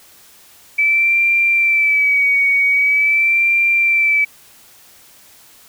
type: tone with vibrato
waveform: sine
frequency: 2305 Hz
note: D7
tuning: 33 cents flat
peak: -11 dBFS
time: 0.78-4.25 s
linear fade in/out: 10 ms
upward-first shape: sine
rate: 0.44 Hz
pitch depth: 48 cents each way
effects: white hiss -46 dBFS RMS until 5.68 s